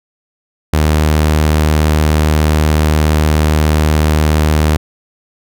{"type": "tone", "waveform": "sawtooth", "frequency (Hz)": 76.8, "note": "D#2", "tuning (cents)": -22, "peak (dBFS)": -5, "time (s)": [0.73, 4.77], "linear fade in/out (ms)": 5, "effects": []}